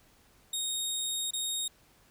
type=tone with dropouts; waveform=20% pulse; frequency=3729 Hz; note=A#7; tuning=in tune; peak=-25 dBFS; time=0.53-1.68 s; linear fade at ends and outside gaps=5 ms; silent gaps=1.308-1.334 s; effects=pink hiss -63 dBFS RMS until 2.1 s